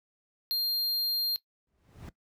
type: tone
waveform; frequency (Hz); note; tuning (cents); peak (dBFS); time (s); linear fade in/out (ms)
square; 4200; C8; +6; -27; 0.51-1.36; 0
type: noise with exponential growth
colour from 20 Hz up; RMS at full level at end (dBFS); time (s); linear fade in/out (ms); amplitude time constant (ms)
brown; -37; 1.67-2.09; 1; 91
effects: noise-tail reverb RT60 0.1 s tail -18 dB re dry + high-pass 60 Hz 12 dB/octave